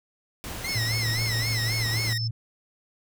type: noise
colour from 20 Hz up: pink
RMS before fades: -36 dBFS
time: 0.44-2.13 s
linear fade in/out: 0 ms
type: tone with vibrato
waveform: sawtooth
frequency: 2026 Hz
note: B6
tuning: 44 cents sharp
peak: -26 dBFS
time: 0.64-2.18 s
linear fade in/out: 5 ms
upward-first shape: sine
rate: 3.8 Hz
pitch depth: 140 cents each way
type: tone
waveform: sine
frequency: 5274 Hz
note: E8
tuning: in tune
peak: -30 dBFS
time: 0.68-2.28 s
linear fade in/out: 10 ms
type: tone with tremolo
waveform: sine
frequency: 113.3 Hz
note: A#2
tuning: 49 cents flat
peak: -25 dBFS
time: 0.75-2.31 s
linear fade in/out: 5 ms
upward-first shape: sine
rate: 6.8 Hz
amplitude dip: 30%
effects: none